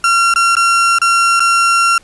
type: tone with dropouts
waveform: 35% pulse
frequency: 1370 Hz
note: F6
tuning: 34 cents flat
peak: -7 dBFS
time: 0.04-1.98 s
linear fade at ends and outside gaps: 2 ms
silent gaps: 0.339-0.359 / 0.553-0.567 / 0.986-1.016 / 1.396-1.403 s
effects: pink hiss -47 dBFS RMS until 2.03 s + resampled to 24000 Hz